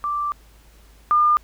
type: tone pair in turn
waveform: sine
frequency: 1174.7 / 1206.3 Hz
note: D6 / D6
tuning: 0 / +46 cents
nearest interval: unison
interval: 46 cents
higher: second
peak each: -21 / -13 dBFS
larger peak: second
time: 0.04-0.32 / 1.11-1.37 s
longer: first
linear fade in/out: 0 ms
effects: added 53 Hz sine -48 dBFS peak until 1.43 s + pink hiss -55 dBFS RMS until 1.43 s